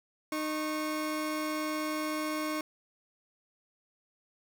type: tone pair together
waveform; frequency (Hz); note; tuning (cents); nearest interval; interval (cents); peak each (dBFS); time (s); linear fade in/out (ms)
30% pulse; 307 / 1094; D#4 / C#6; -23 / -23; octave + minor seventh; 2200; -30 / -34; 0.32-2.61; 2
effects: none